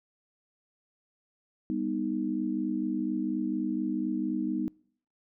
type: chord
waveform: sine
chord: G augmented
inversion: none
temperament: equal with one note detuned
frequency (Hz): 199.65 / 246.9 / 311.1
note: G3 / B3 / D#4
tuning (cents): +32 / 0 / 0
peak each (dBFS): -34 / -32 / -31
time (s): 1.7-4.68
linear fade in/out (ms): 0
effects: noise-tail reverb RT60 0.6 s tail -26 dB re dry